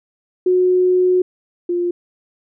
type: tone pair in turn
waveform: sine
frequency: 365.2 / 350.5 Hz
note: F#4 / F4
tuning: -23 / +6 cents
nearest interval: minor second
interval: 71 cents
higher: first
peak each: -11 / -16 dBFS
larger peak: first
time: 0.46-1.22 / 1.69-1.91 s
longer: first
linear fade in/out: 5 ms
effects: none